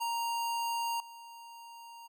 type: tone with level steps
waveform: square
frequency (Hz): 932.3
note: A#5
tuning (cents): 0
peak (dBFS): -32 / -48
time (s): 0-2.08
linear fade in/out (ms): 20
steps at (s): 1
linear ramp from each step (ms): 2
effects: none